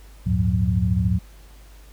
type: tone cluster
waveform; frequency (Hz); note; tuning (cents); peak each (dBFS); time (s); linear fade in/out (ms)
sine; 76.7 / 97.8 / 111.5 / 180.7; D#2 / G2 / A2 / F#3; -24 / -4 / +23 / -41; -23; 0.26-1.19; 10
effects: added 50 Hz sine -43 dBFS peak until 1.92 s + pink hiss -53 dBFS RMS until 1.92 s